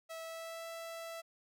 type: tone with pitch glide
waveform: sawtooth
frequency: 652 to 661.9 Hz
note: E5 to E5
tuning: -19 to +7 cents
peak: -39 dBFS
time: 0.09-1.22 s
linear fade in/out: 20 ms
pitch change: +26 cents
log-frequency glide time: 0.22-0.67 s
effects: none